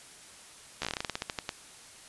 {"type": "slowing click train", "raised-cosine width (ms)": 0.2, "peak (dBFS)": -14, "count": 16, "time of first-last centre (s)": [0.82, 1.492], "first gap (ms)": 13, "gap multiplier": 1.16, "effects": ["white hiss -51 dBFS RMS until 2.08 s", "resampled to 24000 Hz"]}